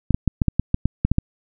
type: clicks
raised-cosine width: 5 ms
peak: -4 dBFS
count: 11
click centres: 0.107 / 0.145 / 0.277 / 0.418 / 0.483 / 0.596 / 0.744 / 0.856 / 1.05 / 1.116 / 1.184 s
effects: none